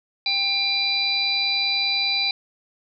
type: harmonic tone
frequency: 795 Hz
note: G5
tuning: 24 cents sharp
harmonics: 1 / 3 / 5 / 6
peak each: -34 / -25 / -22 / -27 dBFS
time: 0.26-2.31 s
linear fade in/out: 2 ms
effects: none